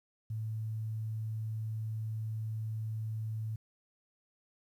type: tone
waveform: sine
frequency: 110 Hz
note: A2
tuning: in tune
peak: -34 dBFS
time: 0.3-3.56 s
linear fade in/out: 5 ms
effects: 11-bit